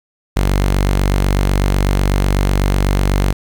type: tone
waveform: sawtooth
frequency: 48.05 Hz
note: G1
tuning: 34 cents flat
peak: -8 dBFS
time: 0.36-3.33 s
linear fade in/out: 10 ms
effects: 7-bit